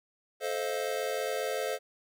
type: chord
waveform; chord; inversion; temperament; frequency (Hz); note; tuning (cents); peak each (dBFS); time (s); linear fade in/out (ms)
square; F dominant seventh; first; just; 436.5 / 523.8 / 628.6 / 698.5; A4 / C5 / Eb5 / F5; -14 / +2 / +18 / 0; -36 / -35 / -38 / -39; 0.4-1.79; 50
effects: none